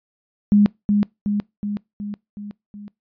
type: tone with echo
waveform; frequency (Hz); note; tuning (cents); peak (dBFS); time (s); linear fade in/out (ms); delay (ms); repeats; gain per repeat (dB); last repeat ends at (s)
sine; 205.8; G#3; -16; -10; 0.52-0.66; 0; 370; 6; -4; 2.88
effects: noise-tail reverb RT60 0.2 s tail -24 dB re dry + resampled to 11025 Hz